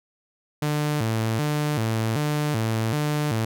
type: tone with vibrato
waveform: sawtooth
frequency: 129.2 Hz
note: C3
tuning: 21 cents flat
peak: -18 dBFS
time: 0.62-3.45 s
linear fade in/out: 5 ms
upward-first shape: square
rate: 1.3 Hz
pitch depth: 250 cents each way
effects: none